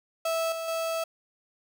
35% pulse tone with level steps, 655 Hz, E5, 11 cents flat, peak -24 / -30 / -26 dBFS, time 0.25-1.04 s, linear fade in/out 5 ms, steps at 0.52 / 0.68 s, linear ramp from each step 2 ms, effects none

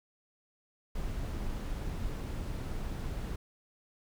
brown noise, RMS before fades -36 dBFS, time 0.95-3.36 s, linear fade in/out 5 ms, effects none

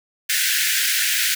pink high-pass noise, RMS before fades -20 dBFS, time 0.29-1.35 s, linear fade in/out 10 ms, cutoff 1500 Hz, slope 96 dB/octave, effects none

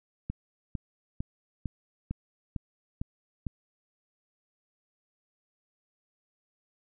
click train, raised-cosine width 5 ms, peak -20 dBFS, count 8, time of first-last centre 0.3-3.467 s, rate 2.21 Hz, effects none

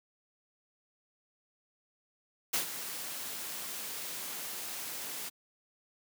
white noise with ADSR envelope, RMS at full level -29 dBFS, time 2.53-5.3 s, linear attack 11 ms, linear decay 110 ms, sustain -11 dB, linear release 20 ms, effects high-pass 150 Hz 12 dB/octave

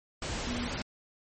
sine tone in noise, 241.8 Hz, B3, 36 cents flat, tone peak -33 dBFS, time 0.47-0.68 s, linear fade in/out 2 ms, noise pink, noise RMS -35 dBFS, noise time 0.22-0.82 s, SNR -1 dB, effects MP3 32 kbps

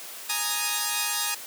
5% pulse chord, Ab suspended second, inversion none, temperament equal, 830.6 / 932.3 / 1244.5 Hz, Ab5 / Bb5 / Eb6, 0 / 0 / 0 cents, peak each -18 dBFS, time 0.29-1.35 s, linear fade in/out 10 ms, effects white hiss -40 dBFS RMS until 1.46 s + high-pass 300 Hz 12 dB/octave

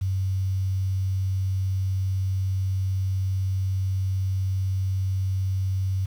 sine tone with quantisation, 95.2 Hz, F#2, 50 cents sharp, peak -22 dBFS, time 0.01-6.06 s, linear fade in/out 10 ms, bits 8, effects none

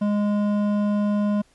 triangle tone with hard clipping, 206.6 Hz, G#3, 9 cents flat, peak -21 dBFS, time 0.01-1.42 s, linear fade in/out 10 ms, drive 14 dB, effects pink hiss -60 dBFS RMS until 1.54 s + resampled to 24000 Hz

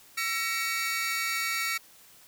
sawtooth tone cluster, 1340 / 1888 / 2252 Hz, E6 / A#6 / C#7, +28 / +22 / +27 cents, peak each -30 / -31 / -27 dBFS, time 0.17-1.78 s, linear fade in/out 10 ms, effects white hiss -55 dBFS RMS until 2.27 s

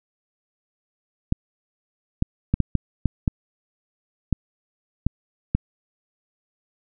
clicks, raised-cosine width 5 ms, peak -6 dBFS, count 10, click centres 1.324 / 2.224 / 2.54 / 2.603 / 2.753 / 3.057 / 3.278 / 4.327 / 5.066 / 5.55 s, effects none

